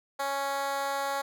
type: tone with high-pass filter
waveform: 10% pulse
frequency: 277.2 Hz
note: C#4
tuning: in tune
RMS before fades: -31 dBFS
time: 0.19-1.22 s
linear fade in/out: 10 ms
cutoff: 670 Hz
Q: 2.1
effects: none